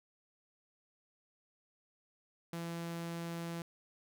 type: tone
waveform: sawtooth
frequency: 168.6 Hz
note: E3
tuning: 39 cents sharp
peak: -35 dBFS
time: 2.53-3.62 s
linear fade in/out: 2 ms
effects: none